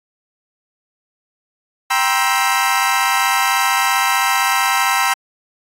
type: chord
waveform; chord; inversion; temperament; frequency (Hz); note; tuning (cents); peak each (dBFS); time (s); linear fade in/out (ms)
25% pulse; C dominant seventh; second; equal with one note detuned; 784 / 950.8 / 1046.5 / 1318.5; G5 / Bb5 / C6 / E6; 0 / +34 / 0 / 0; -16; 1.9-5.14; 10
effects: AAC 48 kbps